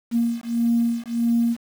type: beating tone pair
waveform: sine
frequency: 233.1 / 234.7 Hz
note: A#3 / A#3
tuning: 0 / +12 cents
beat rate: 1.6 Hz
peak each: -21 dBFS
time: 0.11-1.57 s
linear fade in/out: 50 ms
effects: tanh soft clip ceiling -11 dBFS + 7-bit